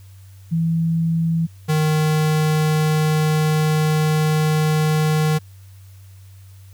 sine / square tone pair in turn, 164.81 / 154.56 Hz, E3 / D#3, 0 / -11 cents, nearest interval minor second, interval 111 cents, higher first, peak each -16 dBFS, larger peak neither, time 0.51-1.47 / 1.68-5.39 s, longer second, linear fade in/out 20 ms, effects added 96 Hz sine -40 dBFS peak until 6.73 s + white hiss -55 dBFS RMS until 6.73 s

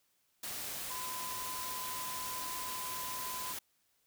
sine tone in noise, 1013 Hz, B5, 44 cents sharp, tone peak -42 dBFS, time 0.9-3.53 s, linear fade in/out 5 ms, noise white, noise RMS -41 dBFS, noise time 0.43-3.59 s, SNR -4 dB, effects white hiss -75 dBFS RMS until 4.06 s

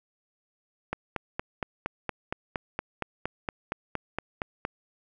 click train, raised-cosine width 0.5 ms, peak -14 dBFS, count 17, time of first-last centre 0.93-4.651 s, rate 4.3 Hz, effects none

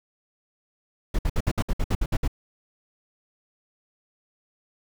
brown noise bursts, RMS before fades -22 dBFS, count 11, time 1.14-2.278 s, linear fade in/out 5 ms, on 48 ms, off 61 ms, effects none

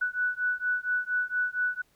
sine beating tone pair, 1480 / 1484.3 Hz, F#6 / F#6, 0 / +5 cents, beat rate 4.3 Hz, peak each -29 dBFS, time 0.01-1.82 s, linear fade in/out 10 ms, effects pink hiss -67 dBFS RMS until 1.95 s

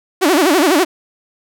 sawtooth tone with vibrato, 329.6 Hz, E4, in tune, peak -6 dBFS, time 0.21-0.85 s, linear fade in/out 20 ms, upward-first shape sine, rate 12 Hz, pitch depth 270 cents each way, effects none

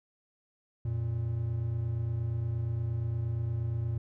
triangle tone pair together, 88.01 / 116.54 Hz, F2 / A#2, +14 / 0 cents, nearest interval perfect fourth, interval 486 cents, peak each -34 / -28 dBFS, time 0.85-3.98 s, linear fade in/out 5 ms, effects none

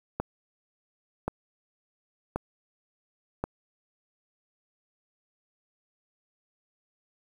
click train, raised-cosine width 1 ms, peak -14 dBFS, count 4, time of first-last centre 0.2-3.44 s, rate 0.926 Hz, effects 8-bit

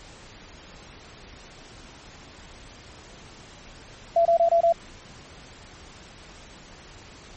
sine tone bursts, 676 Hz, E5, 43 cents sharp, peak -15 dBFS, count 5, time 4.16-4.725 s, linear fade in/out 5 ms, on 93 ms, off 25 ms, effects pink hiss -46 dBFS RMS until 7.36 s + MP3 32 kbps

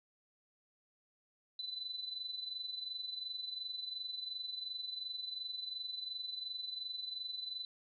sine tone with amplitude modulation, 4003 Hz, B7, 23 cents sharp, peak -37 dBFS, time 1.59-7.65 s, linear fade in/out 2 ms, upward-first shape sine, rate 22.8 Hz, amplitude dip 65%, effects none

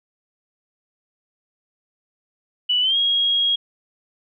sine tone with pitch glide, 2960 to 3284 Hz, F#7 to G#7, 0 to -20 cents, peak -16 dBFS, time 2.69-3.56 s, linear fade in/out 10 ms, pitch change +180 cents, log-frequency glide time 2.81-2.97 s, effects none

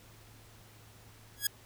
5% pulse tone with exponential growth, 1661.2 Hz, G#6, in tune, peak -13 dBFS, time 1.36-1.47 s, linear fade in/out 5 ms, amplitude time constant 22 ms, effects added 108 Hz sine -58 dBFS peak until 1.65 s + pink hiss -58 dBFS RMS until 1.65 s

